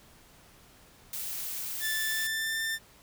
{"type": "noise", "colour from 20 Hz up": "blue", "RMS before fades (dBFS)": -36, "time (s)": [1.13, 2.27], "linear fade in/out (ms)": 2}
{"type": "tone with pitch glide", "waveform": "sawtooth", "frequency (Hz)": [1757, 1789.8], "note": ["A6", "A6"], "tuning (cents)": [-3, 29], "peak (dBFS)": -26, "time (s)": [1.8, 2.79], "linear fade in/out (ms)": 50, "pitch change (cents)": 32, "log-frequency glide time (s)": [2.04, 2.61]}
{"effects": ["pink hiss -57 dBFS RMS until 3.02 s"]}